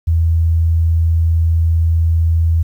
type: tone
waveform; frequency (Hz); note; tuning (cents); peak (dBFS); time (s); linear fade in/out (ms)
sine; 82.3; E2; -2; -10; 0.07-2.63; 10
effects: 8-bit